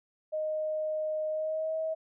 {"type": "tone with pitch glide", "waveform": "sine", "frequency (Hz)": [620, 638.2], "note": ["D#5", "D#5"], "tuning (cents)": [-6, 44], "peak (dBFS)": -29, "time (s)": [0.32, 1.95], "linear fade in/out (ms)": 20, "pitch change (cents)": 50, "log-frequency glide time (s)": [1.29, 1.76], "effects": []}